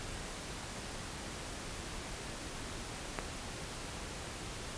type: click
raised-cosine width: 0.5 ms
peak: -18 dBFS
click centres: 3.188 s
effects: pink hiss -43 dBFS RMS until 4.77 s + resampled to 22050 Hz